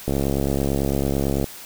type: click train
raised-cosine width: 2 ms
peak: -9 dBFS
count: 95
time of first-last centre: 0.08-1.442 s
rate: 69 Hz
effects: white hiss -39 dBFS RMS until 1.65 s